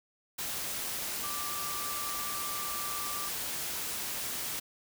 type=tone in noise; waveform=sine; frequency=1174.7 Hz; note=D6; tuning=in tune; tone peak=-39 dBFS; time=1.23-3.29 s; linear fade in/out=10 ms; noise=white; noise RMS=-36 dBFS; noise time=0.38-4.6 s; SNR=-6 dB; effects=none